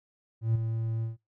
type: tone with ADSR envelope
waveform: triangle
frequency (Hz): 113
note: A2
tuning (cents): +47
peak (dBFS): -18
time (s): 0.41-1.17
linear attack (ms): 140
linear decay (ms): 11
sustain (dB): -8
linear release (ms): 140
effects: noise-tail reverb RT60 0.2 s tail -24 dB re dry + tanh soft clip ceiling -15 dBFS